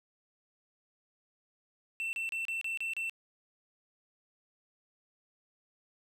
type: tone bursts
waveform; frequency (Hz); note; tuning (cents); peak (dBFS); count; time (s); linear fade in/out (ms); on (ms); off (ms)
triangle; 2686; E7; +32; -31; 7; 2-3.096; 0; 130; 31
effects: none